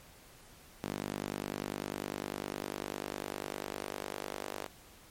sawtooth tone with high-pass filter sweep, 49.97 Hz, G1, 34 cents sharp, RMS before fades -40 dBFS, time 0.83-4.67 s, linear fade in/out 10 ms, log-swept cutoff 220 to 470 Hz, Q 1.1, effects pink hiss -57 dBFS RMS until 5.1 s + MP3 64 kbps

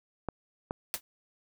clicks, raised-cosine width 1 ms, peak -18 dBFS, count 2, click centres 0.287 / 0.709 s
white noise with exponential decay, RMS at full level -28 dBFS, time 0.94-1.01 s, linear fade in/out 0 ms, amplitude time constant 15 ms
effects none

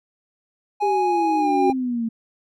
triangle tone with pitch glide, 830.6 to 802.3 Hz, G#5 to G5, 0 to +40 cents, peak -17 dBFS, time 0.8-1.73 s, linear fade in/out 20 ms, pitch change -60 cents, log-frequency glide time 1.38-1.49 s
sine exponential sweep, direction down, 404.9 to 223.5 Hz, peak -21 dBFS, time 0.82-2.09 s, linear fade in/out 10 ms
sine tone with exponential growth, 370 Hz, F#4, in tune, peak -15 dBFS, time 1.01-1.7 s, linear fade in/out 1 ms, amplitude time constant 150 ms
effects none

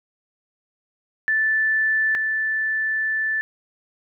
sine tone pair in turn, 1757 / 1757 Hz, A6 / A6, -3 / -3 cents, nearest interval unison, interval 0 cents, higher neither, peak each -17 / -20 dBFS, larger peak first, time 1.28-2.15 / 2.15-3.41 s, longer second, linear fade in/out 0 ms, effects none

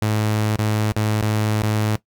sawtooth tone with dropouts, 107.3 Hz, A2, 43 cents flat, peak -14 dBFS, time 0.02-1.96 s, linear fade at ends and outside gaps 0 ms, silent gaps 0.561-0.587 / 0.919-0.965 / 1.212-1.226 / 1.619-1.633 s, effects noise-tail reverb RT60 0.1 s tail -17 dB re dry

